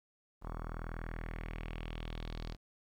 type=tone with low-pass filter sweep; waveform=sawtooth; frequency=40.46 Hz; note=E1; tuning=32 cents flat; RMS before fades=-42 dBFS; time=0.41-2.57 s; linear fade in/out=50 ms; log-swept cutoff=1100 to 4700 Hz; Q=3.1; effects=11-bit